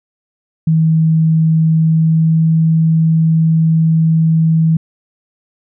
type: tone with pitch glide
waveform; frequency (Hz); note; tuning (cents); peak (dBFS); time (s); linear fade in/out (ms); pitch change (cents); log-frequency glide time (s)
sine; 160.3 to 161.41; E3 to E3; -48 to -36; -8; 0.67-4.77; 5; +12; 1.75-2.47
effects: none